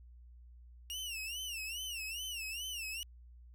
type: tone with vibrato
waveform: sawtooth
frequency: 2794 Hz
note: F7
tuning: in tune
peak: -36 dBFS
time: 0.9-3.03 s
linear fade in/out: 0 ms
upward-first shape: sine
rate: 2.4 Hz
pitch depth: 160 cents each way
effects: added 60 Hz sine -53 dBFS peak until 3.54 s